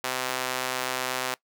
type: tone with high-pass filter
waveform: sawtooth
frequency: 128.3 Hz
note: C3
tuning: 34 cents flat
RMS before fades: -30 dBFS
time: 0.04-1.34 s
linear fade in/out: 0 ms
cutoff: 730 Hz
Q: 0.6
effects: noise-tail reverb RT60 0.1 s tail -21 dB re dry